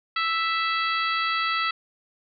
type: harmonic tone with a mistuned harmonic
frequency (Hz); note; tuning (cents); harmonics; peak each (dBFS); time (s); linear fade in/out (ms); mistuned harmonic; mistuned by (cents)
659.3; E5; 0; 2 / 3 / 4 / 5 / 6 / 7; -25 / -29 / -31 / -33 / -35 / -36; 0.16-1.71; 5; 7; -17
effects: none